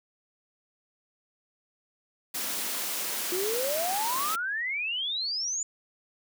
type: high-pass noise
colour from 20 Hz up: white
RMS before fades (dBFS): -32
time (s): 2.34-4.36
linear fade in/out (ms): 10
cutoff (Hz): 180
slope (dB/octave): 24
type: exponential sweep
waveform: sine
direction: up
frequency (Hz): 349.2 to 7090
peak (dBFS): -28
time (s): 3.32-5.63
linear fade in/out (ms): 2
effects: none